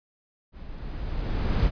brown noise with level ramp, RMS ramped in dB -42 to -19 dBFS, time 0.52-1.71 s, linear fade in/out 50 ms, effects resampled to 11025 Hz

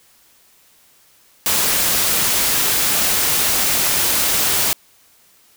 white noise, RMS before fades -17 dBFS, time 1.46-4.73 s, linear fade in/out 0 ms, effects white hiss -53 dBFS RMS until 5.56 s

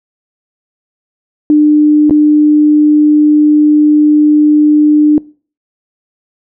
sine tone with dropouts, 300 Hz, D4, 37 cents sharp, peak -3 dBFS, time 1.5-5.18 s, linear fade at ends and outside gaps 1 ms, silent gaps 2.097-2.108 s, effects noise-tail reverb RT60 0.4 s tail -23 dB re dry

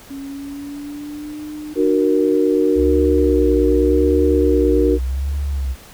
sine tone with pitch glide, 275.4 to 302.1 Hz, C#4 to D4, -11 to +49 cents, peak -27 dBFS, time 0.1-1.74 s, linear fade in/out 10 ms, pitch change +160 cents, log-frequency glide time 0.21-1.41 s
sine chord, D augmented, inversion none, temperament equal with one note detuned, 300.4 / 370 / 466.2 Hz, D4 / F#4 / A#4, +39 / 0 / 0 cents, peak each -17 dBFS, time 1.75-4.99 s, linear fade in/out 50 ms
sine tone with vibrato, 65.41 Hz, C2, in tune, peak -18 dBFS, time 2.75-5.76 s, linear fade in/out 50 ms, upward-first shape sine, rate 0.85 Hz, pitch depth 150 cents each way
effects pink hiss -42 dBFS RMS until 5.93 s

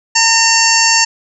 harmonic tone, 910 Hz, A#5, 42 cents flat, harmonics 1 / 2 / 3 / 5 / 6 / 7 / 8, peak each -16 / -16 / -16 / -16 / -16 / -16 / -16 dBFS, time 0.15-1.05 s, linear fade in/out 10 ms, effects none

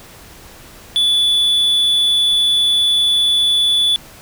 triangle tone, 3455 Hz, A7, 32 cents flat, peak -10 dBFS, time 0.96-3.96 s, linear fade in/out 0 ms, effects pink hiss -40 dBFS RMS until 4.21 s

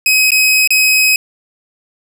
sawtooth tone with dropouts, 2535 Hz, D#7, 32 cents sharp, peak -5 dBFS, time 0.06-1.16 s, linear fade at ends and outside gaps 2 ms, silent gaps 0.306-0.318 / 0.675-0.705 s, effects none

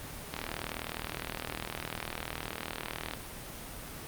click train, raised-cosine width 0.3 ms, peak -18 dBFS, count 112, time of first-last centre 0.34-3.136 s, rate 39.7 Hz, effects pink hiss -43 dBFS RMS until 4.07 s + Opus 32 kbps

